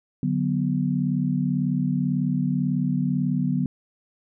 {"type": "chord", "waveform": "sine", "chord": "B minor", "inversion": "first", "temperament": "equal", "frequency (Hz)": [146.83, 185, 246.9], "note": ["D3", "F#3", "B3"], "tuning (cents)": [0, 0, 0], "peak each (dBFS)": -25, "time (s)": [0.23, 3.66], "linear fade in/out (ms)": 2, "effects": []}